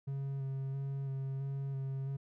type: tone with vibrato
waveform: triangle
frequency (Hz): 136.2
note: C#3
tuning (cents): -30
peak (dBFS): -33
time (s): 0.07-2.17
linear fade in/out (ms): 10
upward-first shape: square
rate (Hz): 1.5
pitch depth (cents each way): 16
effects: none